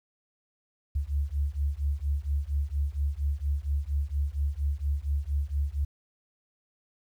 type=beating tone pair; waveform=sine; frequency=69.3 / 73.6 Hz; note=C#2 / D2; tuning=0 / +4 cents; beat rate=4.3 Hz; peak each=-29 dBFS; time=0.95-5.85 s; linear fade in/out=10 ms; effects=10-bit